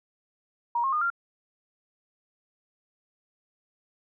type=tone with pitch steps; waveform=sine; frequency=947 / 1075.3 / 1221 / 1386.5 Hz; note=A#5 / C6 / D#6 / F6; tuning=+27 / +47 / -33 / -13 cents; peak=-23 dBFS; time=0.75-1.102 s; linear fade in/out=5 ms; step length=88 ms; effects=none